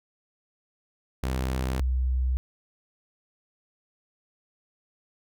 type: tone pair in turn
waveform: sawtooth / sine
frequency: 64.6 / 63.67 Hz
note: C2 / C2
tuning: -21 / -47 cents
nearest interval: unison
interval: 26 cents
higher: first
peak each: -22 / -22 dBFS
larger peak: neither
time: 1.23-1.8 / 1.8-2.37 s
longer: neither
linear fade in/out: 0 ms
effects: none